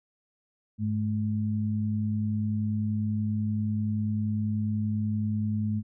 sine tone pair together, 103.61 / 213.9 Hz, G#2 / A3, -4 / -49 cents, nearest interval octave + minor second, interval 1255 cents, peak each -28 dBFS, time 0.78-5.83 s, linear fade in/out 50 ms, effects none

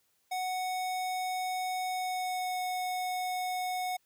square tone with pitch glide, 740 to 734 Hz, F#5 to F#5, 0 to -14 cents, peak -32 dBFS, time 0.31-3.97 s, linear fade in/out 10 ms, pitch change -14 cents, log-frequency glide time 1.87-2.61 s, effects white hiss -73 dBFS RMS until 4.05 s

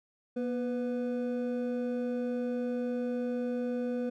triangle tone pair together, 241 / 497.3 Hz, B3 / B4, -42 / +12 cents, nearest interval octave + minor second, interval 1254 cents, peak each -30 / -32 dBFS, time 0.36-4.1 s, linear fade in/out 10 ms, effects none

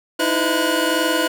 25% pulse tone cluster, 310.3 / 332.1 / 508 / 1455 Hz, D#4 / E4 / B4 / F#6, -5 / +13 / +49 / -29 cents, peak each -19 dBFS, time 0.19-1.28 s, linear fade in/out 10 ms, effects none

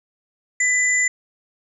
sine tone pair together, 2000 / 7147 Hz, B6 / A8, +21 / +26 cents, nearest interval octave + minor seventh, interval 2205 cents, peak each -17 / -21 dBFS, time 0.6-1.08 s, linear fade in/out 5 ms, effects none

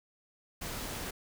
pink noise, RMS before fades -39 dBFS, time 0.61-1.11 s, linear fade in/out 10 ms, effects none

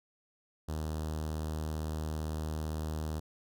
sawtooth tone with notch filter, 77.78 Hz, D#2, in tune, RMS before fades -36 dBFS, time 0.68-3.2 s, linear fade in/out 10 ms, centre 2200 Hz, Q 0.98, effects none

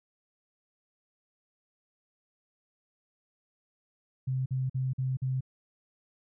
sine tone bursts, 130.4 Hz, C3, 5 cents flat, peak -27 dBFS, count 5, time 4.27-5.408 s, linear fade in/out 10 ms, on 190 ms, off 47 ms, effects none

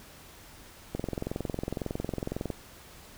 click train, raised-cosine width 2 ms, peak -18 dBFS, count 35, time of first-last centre 0.95-2.503 s, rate 21.9 Hz, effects pink hiss -51 dBFS RMS until 3.17 s

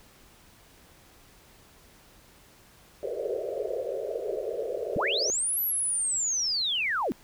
pink band-pass noise, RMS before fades -32 dBFS, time 3.03-5.3 s, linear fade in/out 0 ms, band 380 to 640 Hz, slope 96 dB/octave
sine linear two-way sweep, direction up then down, 64.9 to 12000 to 183.6 Hz, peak -25 dBFS, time 4.96-7.12 s, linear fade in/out 0 ms, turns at 5.61 s
effects pink hiss -56 dBFS RMS until 7.23 s

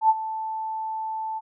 sine tone with ADSR envelope, 880 Hz, A5, in tune, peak -12 dBFS, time 0.01-1.41 s, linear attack 84 ms, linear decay 38 ms, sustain -15 dB, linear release 37 ms, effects none

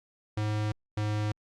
square tone pair in turn, 106.3 / 105.75 Hz, G#2 / G#2, +41 / +32 cents, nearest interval unison, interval 9 cents, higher first, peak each -28 dBFS, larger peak neither, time 0.37-0.72 / 0.97-1.32 s, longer neither, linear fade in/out 5 ms, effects low-pass 6000 Hz 12 dB/octave + Opus 48 kbps

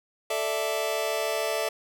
sawtooth chord, A suspended fourth, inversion none, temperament just, 440 / 586.7 / 660 Hz, A4 / D5 / E5, 0 / -2 / +2 cents, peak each -27 / -27 / -25 dBFS, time 0.3-1.69 s, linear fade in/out 5 ms, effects none

